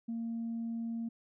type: tone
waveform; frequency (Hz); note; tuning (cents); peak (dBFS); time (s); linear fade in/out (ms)
sine; 230; A#3; -23; -33; 0.08-1.09; 10
effects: tanh soft clip ceiling -31 dBFS